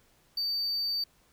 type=tone; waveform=triangle; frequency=4604 Hz; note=D8; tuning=35 cents flat; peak=-27 dBFS; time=0.37-1.04 s; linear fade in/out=5 ms; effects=pink hiss -65 dBFS RMS until 1.32 s